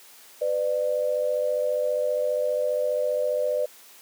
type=tone pair together; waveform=sine; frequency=502.1 / 597 Hz; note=B4 / D5; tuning=+29 / +28 cents; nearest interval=minor third; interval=299 cents; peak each=-25 / -24 dBFS; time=0.41-3.66 s; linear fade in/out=10 ms; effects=white hiss -50 dBFS RMS until 4.01 s + high-pass 300 Hz 12 dB/octave